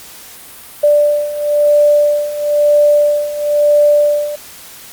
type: beating tone pair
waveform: sine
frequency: 588 / 589 Hz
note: D5 / D5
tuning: +2 / +5 cents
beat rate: 1 Hz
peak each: -14 / -10 dBFS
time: 0.83-4.36 s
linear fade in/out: 10 ms
effects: white hiss -35 dBFS RMS until 4.92 s + Opus 48 kbps